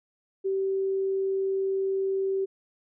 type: tone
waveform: sine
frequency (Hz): 386.4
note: G4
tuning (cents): -25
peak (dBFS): -24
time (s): 0.44-2.46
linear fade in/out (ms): 20
effects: none